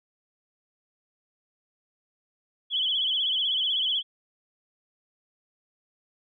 sine tone with vibrato, 3200 Hz, G7, 35 cents sharp, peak -23 dBFS, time 2.7-4.03 s, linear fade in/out 50 ms, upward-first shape sine, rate 16 Hz, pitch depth 110 cents each way, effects none

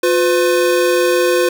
square tone pair together, 356.3 / 503.9 Hz, F4 / B4, +35 / +35 cents, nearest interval tritone, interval 600 cents, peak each -15 dBFS, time 0.03-1.49 s, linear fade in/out 5 ms, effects none

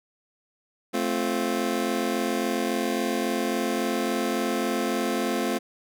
25% pulse chord, F major, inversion first, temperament just, 218.3 / 261.9 / 349.2 Hz, A3 / C4 / F4, -13 / +2 / 0 cents, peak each -25 dBFS, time 0.93-5.59 s, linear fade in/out 20 ms, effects none

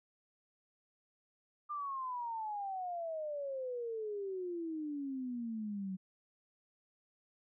sine exponential sweep, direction down, 1207 to 185 Hz, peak -37 dBFS, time 1.69-5.97 s, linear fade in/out 20 ms, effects none

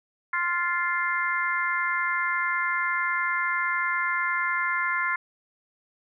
harmonic tone, 349.2 Hz, F4, in tune, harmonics 3 / 4 / 5 / 6, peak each -29 / -29 / -29 / -29 dBFS, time 0.33-5.16 s, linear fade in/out 5 ms, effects none

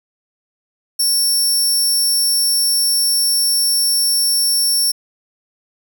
20% pulse tone, 5450 Hz, F8, 43 cents flat, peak -8 dBFS, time 0.99-4.92 s, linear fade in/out 10 ms, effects none

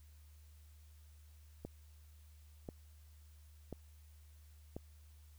click train, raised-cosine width 2 ms, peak -30 dBFS, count 4, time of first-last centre 1.65-4.765 s, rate 0.963 Hz, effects added 75 Hz sine -57 dBFS peak until 5.38 s + white hiss -71 dBFS RMS until 5.38 s

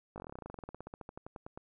slowing click train, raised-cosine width 1 ms, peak -30 dBFS, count 28, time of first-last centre 0.16-1.575 s, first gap 19 ms, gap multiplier 1.07, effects none

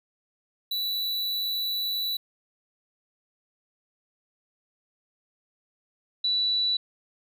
square / sine tone pair in turn, 3951 / 3951 Hz, B7 / B7, 0 / 0 cents, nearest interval unison, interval 0 cents, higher neither, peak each -27 / -22 dBFS, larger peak second, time 0.71-2.17 / 6.24-6.77 s, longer first, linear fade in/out 5 ms, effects none

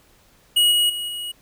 square tone with level steps, 2902 Hz, F#7, 34 cents flat, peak -14 / -16 / -26 / -28 dBFS, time 0.56-1.32 s, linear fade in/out 10 ms, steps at 0.71 / 0.89 / 1.08 s, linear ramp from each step 10 ms, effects pink hiss -56 dBFS RMS until 1.41 s

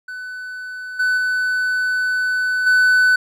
triangle tone with level steps, 1500 Hz, F#6, 23 cents sharp, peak -26 / -13 / -15 / -9 dBFS, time 0.08-3.16 s, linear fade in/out 5 ms, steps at 0.99 / 1.17 / 2.66 s, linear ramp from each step 10 ms, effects none

